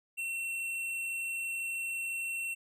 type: tone with hard clipping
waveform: triangle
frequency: 2713 Hz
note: E7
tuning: 49 cents sharp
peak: -35 dBFS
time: 0.17-2.55 s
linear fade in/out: 20 ms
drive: 14 dB
effects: none